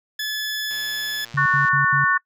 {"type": "tone", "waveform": "20% pulse", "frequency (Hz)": 1720, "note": "A6", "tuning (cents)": -40, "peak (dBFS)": -19, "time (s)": [0.19, 1.25], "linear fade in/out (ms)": 5}
{"type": "click train", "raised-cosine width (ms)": 0.2, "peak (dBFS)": -24, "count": 115, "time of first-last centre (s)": [0.71, 1.684], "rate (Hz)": 117}
{"type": "tone bursts", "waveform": "sine", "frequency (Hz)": 140.9, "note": "C#3", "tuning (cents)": 29, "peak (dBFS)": -23, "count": 4, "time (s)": [1.34, 2.045], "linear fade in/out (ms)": 5, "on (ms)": 120, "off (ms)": 75}
{"type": "chord", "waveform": "sine", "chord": "F# minor", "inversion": "second", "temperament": "equal with one note detuned", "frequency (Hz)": [1108.7, 1480, 1800.1], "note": ["C#6", "F#6", "A6"], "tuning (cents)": [0, 0, 39], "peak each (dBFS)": -20, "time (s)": [1.37, 2.18], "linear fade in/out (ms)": 10}
{"effects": ["noise-tail reverb RT60 0.1 s tail -26 dB re dry"]}